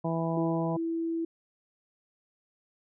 harmonic tone, 164.81 Hz, E3, in tune, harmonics 1 / 2 / 3 / 4 / 5 / 6, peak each -30 / -34 / -37 / -34 / -39 / -38 dBFS, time 0.04-0.77 s, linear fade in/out 10 ms
sine tone, 330.3 Hz, E4, 4 cents sharp, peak -28 dBFS, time 0.37-1.25 s, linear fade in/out 5 ms
effects none

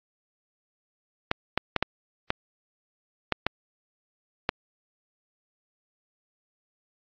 clicks, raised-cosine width 0.3 ms, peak -6 dBFS, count 8, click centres 1.314 / 1.576 / 1.763 / 1.826 / 2.304 / 3.323 / 3.466 / 4.491 s, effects low-pass 4000 Hz 12 dB/octave + AAC 32 kbps

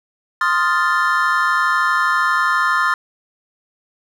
triangle chord, F dominant seventh, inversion second, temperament equal, 1046.5 / 1244.5 / 1396.9 / 1760 Hz, C6 / Eb6 / F6 / A6, 0 / 0 / 0 / 0 cents, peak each -18 dBFS, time 0.41-2.94 s, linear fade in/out 2 ms, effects none

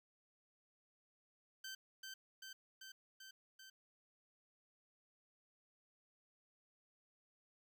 15% pulse tone with echo, 1549 Hz, G6, 21 cents flat, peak -40 dBFS, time 1.64-1.75 s, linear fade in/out 5 ms, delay 390 ms, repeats 5, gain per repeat -2 dB, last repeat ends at 3.7 s, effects none

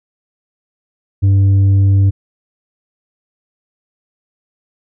sine tone with tanh clipping, 98 Hz, G2, in tune, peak -8 dBFS, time 1.22-2.11 s, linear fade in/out 20 ms, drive 4 dB, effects none

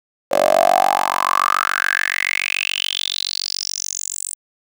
10% pulse tone with high-pass filter sweep, 47 Hz, F#1, 28 cents sharp, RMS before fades -19 dBFS, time 0.31-4.35 s, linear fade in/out 10 ms, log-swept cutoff 540 to 8600 Hz, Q 7.8, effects none

